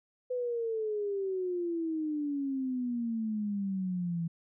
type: exponential sweep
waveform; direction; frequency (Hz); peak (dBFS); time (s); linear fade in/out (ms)
sine; down; 505 to 164.81; -30; 0.3-4.28; 10
effects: none